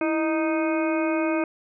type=harmonic tone with a mistuned harmonic; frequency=311.1 Hz; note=D#4; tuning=in tune; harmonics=1 / 2 / 3 / 4 / 5 / 7 / 8; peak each=-23 / -27 / -34 / -34 / -36 / -36 / -35 dBFS; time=0.01-1.44 s; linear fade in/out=2 ms; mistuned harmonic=1; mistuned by=+81 cents; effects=none